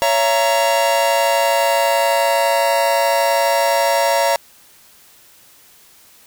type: chord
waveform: 45% pulse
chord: A# diminished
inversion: first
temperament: just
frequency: 559.4 / 671.3 / 932.3 Hz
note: C#5 / E5 / A#5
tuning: +16 / +31 / 0 cents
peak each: -18 dBFS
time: 0.02-4.36 s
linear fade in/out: 0 ms
effects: white hiss -48 dBFS RMS until 6.26 s